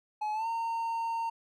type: tone with pitch glide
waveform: triangle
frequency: 850 to 916.3 Hz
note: G#5 to A#5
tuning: +40 to -30 cents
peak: -28 dBFS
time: 0.21-1.3 s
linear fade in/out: 10 ms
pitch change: +130 cents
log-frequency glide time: 0.33-0.47 s
effects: none